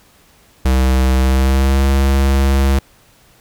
square tone with pitch glide, 65 to 67.92 Hz, C2 to C#2, -11 to -35 cents, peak -11 dBFS, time 0.65-2.79 s, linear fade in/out 5 ms, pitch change +76 cents, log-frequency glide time 1.18-1.84 s, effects pink hiss -50 dBFS RMS until 3.4 s

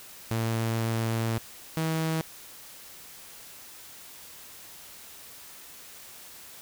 sawtooth tone pair in turn, 113.5 / 160.51 Hz, A#2 / E3, -46 / -46 cents, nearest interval tritone, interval 600 cents, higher second, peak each -22 dBFS, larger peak neither, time 0.31-1.38 / 1.77-2.21 s, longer first, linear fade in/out 0 ms, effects white hiss -47 dBFS RMS until 6.61 s

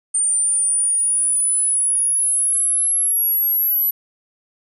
sine linear sweep, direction up, 8940 to 11840 Hz, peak -15 dBFS, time 0.14-3.91 s, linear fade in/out 10 ms, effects none

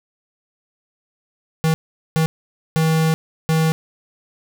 square tone bursts at uneven times, 160 Hz, D#3, 49 cents sharp, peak -15 dBFS, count 4, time 1.64-1.74 / 2.16-2.26 / 2.76-3.14 / 3.49-3.72 s, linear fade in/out 0 ms, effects none

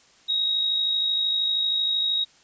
sine tone with amplitude modulation, 3788 Hz, A#7, 27 cents sharp, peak -19 dBFS, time 0.28-2.25 s, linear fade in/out 20 ms, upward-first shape sine, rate 52.9 Hz, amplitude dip 40%, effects white hiss -56 dBFS RMS until 2.43 s + resampled to 16000 Hz

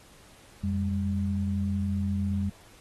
sine tone pair together, 89 / 199.53 Hz, F2 / G3, +33 / +31 cents, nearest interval octave + major second, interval 1398 cents, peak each -28 dBFS, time 0.63-2.5 s, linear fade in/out 10 ms, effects pink hiss -55 dBFS RMS until 2.8 s + AAC 32 kbps

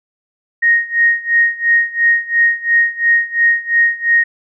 sine tone with tremolo, 1866 Hz, A#6, 1 cent sharp, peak -7 dBFS, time 0.62-4.24 s, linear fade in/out 10 ms, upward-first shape sine, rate 2.9 Hz, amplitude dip 90%, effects none

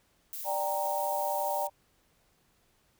violet noise, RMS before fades -39 dBFS, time 0.33-1.67 s, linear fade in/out 0 ms
sine chord, G minor, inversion second, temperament equal, 587.3 / 784 / 932.3 Hz, D5 / G5 / Bb5, 0 / 0 / 0 cents, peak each -33 dBFS, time 0.44-1.7 s, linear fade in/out 50 ms
effects pink hiss -69 dBFS RMS until 2.99 s

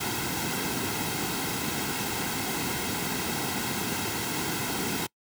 pink noise with comb filter, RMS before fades -30 dBFS, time 0-5.07 s, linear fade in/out 10 ms, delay 1.7 ms, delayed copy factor -0.6, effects noise-tail reverb RT60 0.1 s tail -25 dB re dry + high-pass 100 Hz 12 dB/octave

